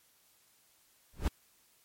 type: noise with exponential growth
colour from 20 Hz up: brown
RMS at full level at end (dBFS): -22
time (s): 1.13-1.28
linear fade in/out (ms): 5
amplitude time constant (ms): 31
effects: white hiss -67 dBFS RMS until 1.84 s + MP3 64 kbps